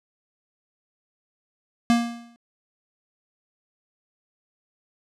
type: tone with exponential decay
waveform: square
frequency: 235.2 Hz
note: A#3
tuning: 16 cents sharp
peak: -14 dBFS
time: 1.9-2.36 s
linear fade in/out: 0 ms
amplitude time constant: 98 ms
effects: low-pass 8000 Hz 12 dB/octave